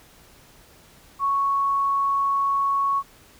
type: tone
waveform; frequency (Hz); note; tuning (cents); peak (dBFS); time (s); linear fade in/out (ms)
sine; 1108.7; C#6; 0; -19; 1.19-3.03; 50
effects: pink hiss -52 dBFS RMS until 3.39 s